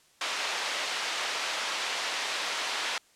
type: band-pass noise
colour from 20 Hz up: white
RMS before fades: -32 dBFS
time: 0.21-2.98 s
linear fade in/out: 2 ms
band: 570 to 4000 Hz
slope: 12 dB/octave
effects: white hiss -62 dBFS RMS until 3.15 s + low-pass 9000 Hz 12 dB/octave